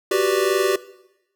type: chord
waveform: square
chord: G major seventh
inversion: third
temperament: equal with one note detuned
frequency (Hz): 370 / 392 / 491.9 / 587.3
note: F#4 / G4 / B4 / D5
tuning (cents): 0 / 0 / -7 / 0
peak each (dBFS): -22 / -21 / -27 / -26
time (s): 0.11-0.76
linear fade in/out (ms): 5
effects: noise-tail reverb RT60 0.9 s tail -18 dB re dry